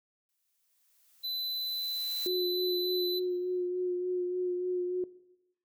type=noise with exponential growth; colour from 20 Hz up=blue; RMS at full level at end=-41 dBFS; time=0.29-2.27 s; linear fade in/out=0 ms; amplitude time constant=430 ms
type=tone; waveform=square; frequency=4009 Hz; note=B7; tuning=25 cents sharp; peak=-33 dBFS; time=1.23-3.2 s; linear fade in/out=20 ms
type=tone with vibrato; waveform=sine; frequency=360.8 Hz; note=F#4; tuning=44 cents flat; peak=-29 dBFS; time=2.26-5.04 s; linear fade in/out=2 ms; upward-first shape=sine; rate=3.4 Hz; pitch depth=19 cents each way
effects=noise-tail reverb RT60 0.9 s tail -18 dB re dry